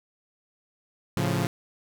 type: chord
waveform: sawtooth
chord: A augmented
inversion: none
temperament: equal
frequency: 110 / 138.59 / 174.61 Hz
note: A2 / C#3 / E#3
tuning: 0 / 0 / 0 cents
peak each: -25 / -24 / -24 dBFS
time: 1.17-1.47 s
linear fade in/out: 0 ms
effects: none